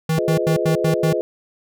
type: tone bursts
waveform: square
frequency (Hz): 160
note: D#3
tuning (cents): +49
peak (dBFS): -17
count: 6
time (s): 0.09-1.13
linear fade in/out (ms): 5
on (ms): 100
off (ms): 88
type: chord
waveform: sine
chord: F half-diminished seventh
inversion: none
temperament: just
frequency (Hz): 349.2 / 419.1 / 502.9 / 628.6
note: F4 / Ab4 / Cb5 / Eb5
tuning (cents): 0 / +16 / +31 / +18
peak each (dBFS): -24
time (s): 0.18-1.21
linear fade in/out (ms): 0
effects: none